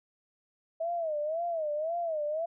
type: tone with vibrato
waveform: sine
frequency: 640 Hz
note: D#5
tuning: 49 cents sharp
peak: -29 dBFS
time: 0.8-2.46 s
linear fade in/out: 10 ms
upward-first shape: sine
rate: 1.9 Hz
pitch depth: 140 cents each way
effects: none